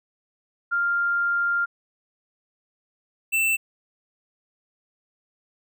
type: tone pair in turn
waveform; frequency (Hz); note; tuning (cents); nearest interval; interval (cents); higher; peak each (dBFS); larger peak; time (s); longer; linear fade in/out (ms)
sine / square; 1396.9 / 2668; F6 / E7; 0 / +20; major seventh; 1120; second; -20; neither; 0.71-1.66 / 3.32-3.57; first; 20
effects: none